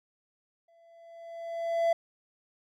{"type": "tone with exponential growth", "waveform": "triangle", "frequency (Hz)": 671, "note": "E5", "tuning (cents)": 31, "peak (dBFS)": -19, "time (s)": [0.68, 1.93], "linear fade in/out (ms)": 5, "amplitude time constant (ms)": 270, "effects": []}